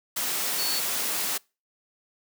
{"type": "tone in noise", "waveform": "sine", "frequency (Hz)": 4435, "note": "C#8", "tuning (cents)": 0, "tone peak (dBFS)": -28, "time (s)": [0.58, 0.8], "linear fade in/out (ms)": 10, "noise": "white", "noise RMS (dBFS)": -28, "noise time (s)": [0.16, 1.38], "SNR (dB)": -3, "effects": ["noise-tail reverb RT60 0.3 s tail -26 dB re dry", "high-pass 200 Hz 12 dB/octave"]}